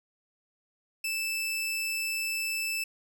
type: tone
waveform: sawtooth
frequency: 2637 Hz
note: E7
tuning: in tune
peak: -26 dBFS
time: 1.04-2.84 s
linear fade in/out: 5 ms
effects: none